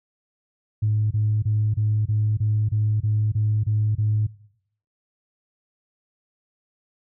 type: tone bursts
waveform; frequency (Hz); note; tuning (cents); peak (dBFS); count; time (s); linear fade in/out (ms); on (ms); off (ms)
sine; 106.9; A2; -49; -17; 11; 0.82-4.27; 10; 290; 26
effects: noise-tail reverb RT60 0.7 s tail -20 dB re dry + tanh soft clip ceiling -13 dBFS